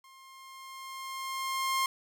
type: tone with level ramp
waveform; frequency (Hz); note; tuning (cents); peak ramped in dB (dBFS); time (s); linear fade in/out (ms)
sawtooth; 1063; C6; +27; -50 to -22; 0.04-1.86; 2
effects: none